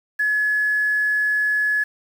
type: tone with quantisation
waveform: sine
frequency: 1700 Hz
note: G#6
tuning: 40 cents sharp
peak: -17 dBFS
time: 0.19-1.84 s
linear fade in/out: 10 ms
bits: 7
effects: none